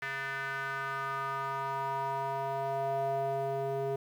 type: tone with band-pass filter sweep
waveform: square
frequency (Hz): 136.5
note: C#3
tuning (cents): -26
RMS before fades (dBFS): -34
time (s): 0.02-3.96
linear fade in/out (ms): 5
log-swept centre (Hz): 1800 to 510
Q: 3.9
effects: 10-bit